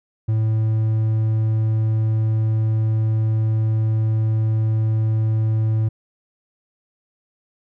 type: tone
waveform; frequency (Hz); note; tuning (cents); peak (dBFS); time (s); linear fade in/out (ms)
triangle; 110; A2; 0; -14; 0.28-5.89; 10
effects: none